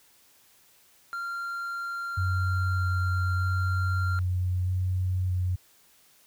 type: tone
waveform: triangle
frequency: 1385 Hz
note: F6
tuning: 15 cents flat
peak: -29 dBFS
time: 1.13-4.19 s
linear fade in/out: 0 ms
type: tone with vibrato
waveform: sine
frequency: 91.5 Hz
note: F#2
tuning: 19 cents flat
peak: -24 dBFS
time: 2.17-5.56 s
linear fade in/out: 10 ms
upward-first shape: square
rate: 0.8 Hz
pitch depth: 12 cents each way
effects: white hiss -60 dBFS RMS until 6.26 s